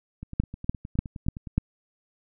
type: two click trains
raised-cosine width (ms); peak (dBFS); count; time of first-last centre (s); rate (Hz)
5; -24 / -9; 13 / 5; 0.23-1.472 / 0.4-1.58; 9.66 / 3.39
effects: none